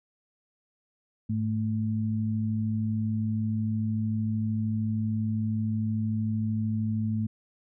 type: tone pair together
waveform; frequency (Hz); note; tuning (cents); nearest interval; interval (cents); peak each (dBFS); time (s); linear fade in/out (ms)
sine; 106.28 / 219.3; G#2 / A3; +40 / -6; octave + minor second; 1254; -28; 1.29-7.27; 10
effects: none